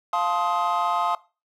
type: chord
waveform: triangle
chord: F dominant seventh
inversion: none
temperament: just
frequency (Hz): 698.5 / 873.1 / 1047.7 / 1257.2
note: F5 / A5 / C6 / Eb6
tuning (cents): 0 / -14 / +2 / +18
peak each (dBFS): -24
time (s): 0.13-1.15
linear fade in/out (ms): 2
effects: noise-tail reverb RT60 0.3 s tail -19 dB re dry + tanh soft clip ceiling -12 dBFS